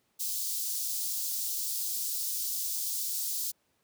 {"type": "high-pass noise", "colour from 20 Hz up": "white", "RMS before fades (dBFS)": -33, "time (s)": [0.19, 3.52], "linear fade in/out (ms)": 20, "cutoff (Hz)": 4400, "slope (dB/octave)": 24, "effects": ["pink hiss -73 dBFS RMS until 3.83 s", "high-pass 100 Hz 12 dB/octave"]}